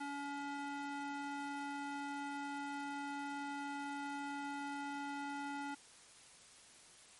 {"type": "tone with band-pass filter", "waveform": "square", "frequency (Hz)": 283.7, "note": "C#4", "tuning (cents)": 40, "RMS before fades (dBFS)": -43, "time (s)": [0, 5.75], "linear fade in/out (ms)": 10, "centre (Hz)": 1100, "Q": 0.9, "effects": ["white hiss -60 dBFS RMS until 7.19 s", "MP3 48 kbps"]}